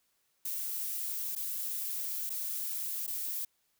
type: noise with dropouts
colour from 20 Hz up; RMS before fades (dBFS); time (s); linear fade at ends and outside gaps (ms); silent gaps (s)
violet; -36; 0.45-3.45; 5; 1.353-1.361 / 2.295-2.301 / 3.066-3.076
effects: white hiss -75 dBFS RMS until 3.79 s